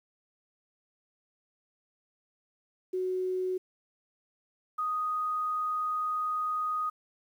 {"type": "tone pair in turn", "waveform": "sine", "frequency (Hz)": [370, 1244.5], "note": ["F#4", "D#6"], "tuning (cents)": [0, 0], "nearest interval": "octave + major sixth", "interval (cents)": 2100, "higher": "second", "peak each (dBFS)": -28, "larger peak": "neither", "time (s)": [[2.93, 3.58], [4.78, 6.9]], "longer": "second", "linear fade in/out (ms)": 10, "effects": ["10-bit"]}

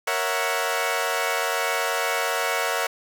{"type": "chord", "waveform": "15% pulse", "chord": "F# dominant seventh", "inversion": "first", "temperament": "equal", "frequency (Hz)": [466.2, 554.4, 659.3, 740], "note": ["A#4", "C#5", "E5", "F#5"], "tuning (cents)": [0, 0, 0, 0], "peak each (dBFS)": -22, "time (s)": [0.07, 2.87], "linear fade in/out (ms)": 5, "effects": []}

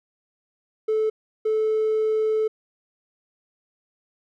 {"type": "tone bursts at uneven times", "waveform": "triangle", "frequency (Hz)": 435.5, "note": "A4", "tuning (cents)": -18, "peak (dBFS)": -16, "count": 2, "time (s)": [[0.88, 1.1], [1.45, 2.48]], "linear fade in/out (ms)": 10, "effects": ["tanh soft clip ceiling -15 dBFS"]}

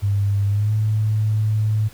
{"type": "tone with pitch glide", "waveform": "sine", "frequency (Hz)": [100.4, 107.61], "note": ["G2", "A2"], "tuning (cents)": [42, -38], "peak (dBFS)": -16, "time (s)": [0.02, 1.89], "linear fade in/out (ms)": 20, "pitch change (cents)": 120, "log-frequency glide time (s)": [0.48, 0.74], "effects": ["pink hiss -46 dBFS RMS until 1.93 s"]}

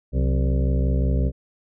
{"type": "harmonic tone with a mistuned harmonic", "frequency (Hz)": 65.41, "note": "C2", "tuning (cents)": 0, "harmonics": [1, 2, 3, 4, 6, 7, 8, 9], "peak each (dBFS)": [-19, -25, -29, -31, -35, -36, -37, -38], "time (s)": [0.12, 1.32], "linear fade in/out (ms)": 50, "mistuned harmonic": 3, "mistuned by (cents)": -120, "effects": []}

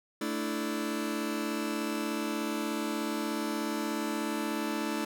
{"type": "chord", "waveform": "sawtooth", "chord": "A suspended fourth", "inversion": "none", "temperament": "just", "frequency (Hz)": [220, 293.3, 330], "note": ["A3", "D4", "E4"], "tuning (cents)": [0, -2, 2], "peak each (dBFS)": -31, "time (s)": [0.21, 5.05], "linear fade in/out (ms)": 5, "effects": []}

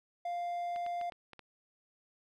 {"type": "tone", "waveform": "triangle", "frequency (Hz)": 698.5, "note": "F5", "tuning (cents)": 0, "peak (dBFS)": -32, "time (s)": [0.25, 1.1], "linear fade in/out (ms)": 5}
{"type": "clicks", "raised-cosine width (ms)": 0.3, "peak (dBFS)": -33, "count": 6, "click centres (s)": [0.761, 0.864, 1.013, 1.122, 1.333, 1.393]}
{"effects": []}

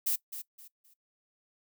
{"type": "noise with echo", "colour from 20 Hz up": "violet", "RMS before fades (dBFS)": -29, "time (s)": [0.06, 0.16], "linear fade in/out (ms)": 10, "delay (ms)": 260, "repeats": 3, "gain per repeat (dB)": -11, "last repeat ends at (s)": 0.94, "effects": ["noise-tail reverb RT60 0.1 s tail -19 dB re dry"]}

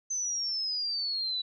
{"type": "exponential sweep", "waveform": "sine", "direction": "down", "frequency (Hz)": [6200, 3924], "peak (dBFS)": -29, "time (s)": [0.1, 1.42], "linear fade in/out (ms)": 10, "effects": []}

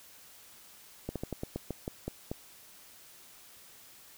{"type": "slowing click train", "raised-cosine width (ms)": 2, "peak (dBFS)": -21, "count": 10, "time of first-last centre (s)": [1.09, 2.315], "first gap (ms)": 67, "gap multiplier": 1.17, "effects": ["white hiss -55 dBFS RMS until 4.17 s"]}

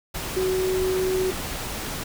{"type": "tone in noise", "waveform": "sine", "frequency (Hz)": 373.5, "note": "F#4", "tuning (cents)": 16, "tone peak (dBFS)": -21, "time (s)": [0.36, 1.31], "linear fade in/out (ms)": 10, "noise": "pink", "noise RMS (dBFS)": -31, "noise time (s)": [0.14, 2.04], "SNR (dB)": 7, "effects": []}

